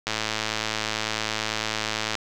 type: click train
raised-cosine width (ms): 0.2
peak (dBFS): -8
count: 228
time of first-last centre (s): 0.07-2.153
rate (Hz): 109
effects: none